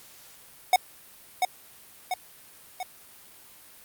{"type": "tone with echo", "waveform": "square", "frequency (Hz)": 737, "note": "F#5", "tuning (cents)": -7, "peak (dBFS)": -16, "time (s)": [0.73, 0.76], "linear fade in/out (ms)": 2, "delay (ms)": 690, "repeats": 3, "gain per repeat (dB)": -5, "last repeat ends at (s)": 2.83, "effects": ["white hiss -51 dBFS RMS until 3.84 s", "Opus 48 kbps"]}